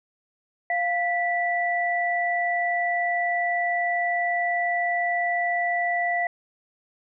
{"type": "tone pair together", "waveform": "sine", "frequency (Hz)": [698.5, 1967.1], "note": ["F5", "B6"], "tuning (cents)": [0, -7], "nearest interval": "octave + tritone", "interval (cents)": 1793, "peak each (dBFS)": [-24, -25], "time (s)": [0.7, 6.27], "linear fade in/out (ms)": 2, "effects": []}